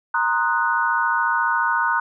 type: chord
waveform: sine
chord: C half-diminished seventh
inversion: third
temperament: equal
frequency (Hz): 932.3 / 1046.5 / 1244.5 / 1480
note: Bb5 / C6 / Eb6 / Gb6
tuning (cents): 0 / 0 / 0 / 0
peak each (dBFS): -22 / -26 / -25 / -21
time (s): 0.14-2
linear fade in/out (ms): 5
effects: none